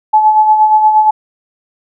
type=tone with tremolo; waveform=sine; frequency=860 Hz; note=A5; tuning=40 cents flat; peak=-3 dBFS; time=0.13-1.11 s; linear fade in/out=10 ms; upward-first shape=sine; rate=8.5 Hz; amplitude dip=50%; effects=none